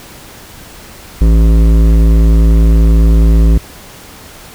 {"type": "tone with hard clipping", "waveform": "triangle", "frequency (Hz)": 55, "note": "A1", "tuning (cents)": 0, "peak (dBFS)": -6, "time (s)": [1.21, 3.58], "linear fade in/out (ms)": 5, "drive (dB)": 17, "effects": ["pink hiss -34 dBFS RMS until 4.54 s"]}